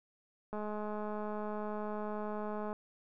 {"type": "click train", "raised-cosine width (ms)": 1, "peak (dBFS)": -27, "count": 465, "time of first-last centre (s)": [0.53, 2.729], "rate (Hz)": 211, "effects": []}